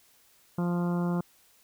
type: harmonic tone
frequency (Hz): 174.61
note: F3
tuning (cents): 0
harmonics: 1 / 2 / 3 / 4 / 5 / 6 / 7 / 8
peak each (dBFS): -26 / -35 / -40 / -42 / -43 / -43 / -46 / -47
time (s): 0.58-1.21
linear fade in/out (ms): 5
effects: white hiss -62 dBFS RMS until 1.63 s